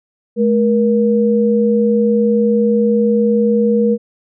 sine tone pair together, 214.1 / 475 Hz, A3 / A#4, -47 / +33 cents, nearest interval octave + major second, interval 1380 cents, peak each -13 dBFS, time 0.36-3.98 s, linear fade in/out 50 ms, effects none

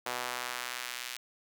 sawtooth tone with high-pass filter sweep, 123.47 Hz, B2, in tune, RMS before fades -38 dBFS, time 0.06-1.17 s, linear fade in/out 5 ms, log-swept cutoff 730 to 2500 Hz, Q 0.87, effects none

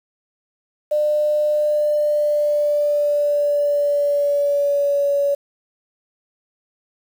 sine tone with pitch glide, 600 to 566.7 Hz, D5 to C#5, +37 to +38 cents, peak -15 dBFS, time 0.91-5.35 s, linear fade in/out 10 ms, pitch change -99 cents, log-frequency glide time 1.53-5.1 s, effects 7-bit

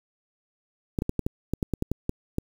clicks, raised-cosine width 3 ms, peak -12 dBFS, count 12, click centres 0.988 / 1.021 / 1.094 / 1.193 / 1.265 / 1.536 / 1.628 / 1.737 / 1.824 / 1.916 / 2.094 / 2.384 s, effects 7-bit

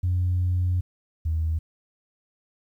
sine tone pair in turn, 90 / 79.95 Hz, F#2 / D#2, -47 / +48 cents, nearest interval major second, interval 205 cents, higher first, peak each -19 / -21 dBFS, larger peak first, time 0.03-0.81 / 1.25-1.59 s, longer first, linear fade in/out 10 ms, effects tanh soft clip ceiling -17 dBFS + 10-bit

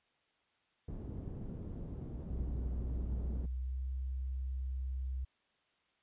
pink low-pass noise, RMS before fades -43 dBFS, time 0.88-3.46 s, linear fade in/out 5 ms, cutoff 280 Hz, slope 12 dB/octave
sine tone with pitch glide, 61.74 to 64.88 Hz, B1 to C2, 0 to -14 cents, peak -35 dBFS, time 2.3-5.25 s, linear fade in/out 10 ms, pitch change +86 cents, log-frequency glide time 3.26-3.83 s
effects white hiss -75 dBFS RMS until 6.02 s + resampled to 8000 Hz

